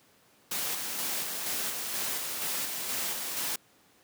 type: noise with tremolo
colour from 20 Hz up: white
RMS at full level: -32 dBFS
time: 0.51-3.56 s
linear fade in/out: 5 ms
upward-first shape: square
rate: 2.1 Hz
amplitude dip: 30%
effects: pink hiss -62 dBFS RMS until 4.03 s + high-pass 150 Hz 12 dB/octave